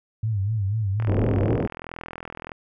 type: tone with vibrato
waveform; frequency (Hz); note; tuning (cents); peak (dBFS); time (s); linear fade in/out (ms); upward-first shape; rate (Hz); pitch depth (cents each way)
sine; 103.8; G#2; 0; -21; 0.23-1.56; 5; sine; 4.1; 140
type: click train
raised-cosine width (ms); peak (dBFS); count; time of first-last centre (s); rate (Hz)
0.5; -19; 64; 1-2.518; 41.5
type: low-pass noise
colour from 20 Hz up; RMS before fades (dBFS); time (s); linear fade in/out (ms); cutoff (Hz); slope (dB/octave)
white; -24; 1.07-1.67; 10; 490; 24
effects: none